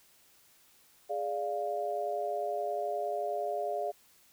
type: chord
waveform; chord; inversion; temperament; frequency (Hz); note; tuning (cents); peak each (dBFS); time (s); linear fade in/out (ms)
sine; D diminished; second; equal; 415.3 / 587.3 / 698.5; Ab4 / D5 / F5; 0 / 0 / 0; -37 / -35 / -34; 1.09-3.92; 20
effects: white hiss -63 dBFS RMS until 4.32 s